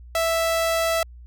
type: tone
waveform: sawtooth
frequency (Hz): 659.3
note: E5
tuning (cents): 0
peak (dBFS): -16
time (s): 0.15-1.03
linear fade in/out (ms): 2
effects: added 60 Hz sine -40 dBFS peak until 1.26 s